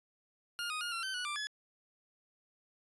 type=tone with pitch steps; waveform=20% pulse; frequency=1416 / 1245 / 1424 / 1363 / 1540 / 1469 / 1181 / 1702 Hz; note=F6 / D#6 / F6 / F6 / G6 / F#6 / D6 / G#6; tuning=+23 / +1 / +33 / -43 / -31 / -13 / +9 / +42 cents; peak=-31 dBFS; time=0.59-1.47 s; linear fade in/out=0 ms; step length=110 ms; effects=resampled to 24000 Hz